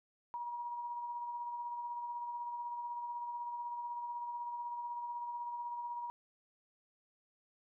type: tone with tremolo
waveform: sine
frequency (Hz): 956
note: A#5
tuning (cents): +43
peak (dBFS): -37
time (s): 0.34-6.1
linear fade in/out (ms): 0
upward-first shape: sine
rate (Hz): 16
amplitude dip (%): 35
effects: none